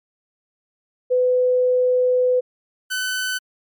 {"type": "tone pair in turn", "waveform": ["sine", "sawtooth"], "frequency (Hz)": [502, 1509.5], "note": ["B4", "F#6"], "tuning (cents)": [28, 34], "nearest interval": "octave + perfect fifth", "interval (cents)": 1906, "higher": "second", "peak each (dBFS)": [-14, -18], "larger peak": "first", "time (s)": [[1.1, 2.41], [2.9, 3.39]], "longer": "first", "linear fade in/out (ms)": 20, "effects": ["MP3 96 kbps"]}